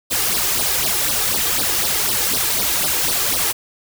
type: noise with flanger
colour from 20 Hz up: white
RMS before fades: -19 dBFS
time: 0.1-3.53 s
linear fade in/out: 20 ms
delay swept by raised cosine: 0.2 to 2.5 ms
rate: 4 Hz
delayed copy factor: +0.8
effects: none